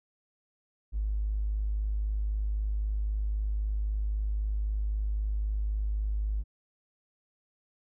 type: tone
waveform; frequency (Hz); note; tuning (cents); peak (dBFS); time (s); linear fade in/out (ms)
triangle; 51.91; G#1; 0; -23; 0.92-6.44; 50
effects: tanh soft clip ceiling -25 dBFS